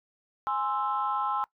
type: chord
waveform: sine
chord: Ab augmented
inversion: none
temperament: equal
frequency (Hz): 830.6 / 1046.5 / 1318.5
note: Ab5 / C6 / E6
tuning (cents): 0 / 0 / 0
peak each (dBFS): -30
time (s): 0.47-1.44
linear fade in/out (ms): 0
effects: noise-tail reverb RT60 0.1 s tail -21 dB re dry + tanh soft clip ceiling -18 dBFS